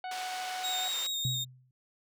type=harmonic tone; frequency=740 Hz; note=F#5; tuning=in tune; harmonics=1 / 2 / 3 / 4 / 5 / 6; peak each=-36 / -46 / -49 / -52 / -55 / -57 dBFS; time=0.04-0.88 s; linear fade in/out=2 ms
type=band-pass noise; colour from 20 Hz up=white; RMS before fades=-42 dBFS; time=0.11-1.07 s; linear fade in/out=5 ms; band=550 to 5100 Hz; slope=12 dB/octave
type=tone with vibrato; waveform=35% pulse; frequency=3729 Hz; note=A#7; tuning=in tune; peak=-30 dBFS; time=0.63-1.45 s; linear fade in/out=20 ms; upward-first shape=square; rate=4.9 Hz; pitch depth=24 cents each way
type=tone with exponential decay; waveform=sine; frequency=127.7 Hz; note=C3; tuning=42 cents flat; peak=-27 dBFS; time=1.25-1.71 s; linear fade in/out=2 ms; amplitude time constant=100 ms
effects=none